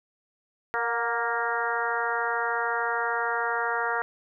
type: harmonic tone with a mistuned harmonic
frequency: 233.2 Hz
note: A#3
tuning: 1 cent sharp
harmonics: 2 / 3 / 4 / 5 / 6 / 7 / 8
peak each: -33 / -33 / -31 / -34 / -30 / -34 / -34 dBFS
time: 0.74-4.02 s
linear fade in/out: 0 ms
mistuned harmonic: 3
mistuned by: +38 cents
effects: none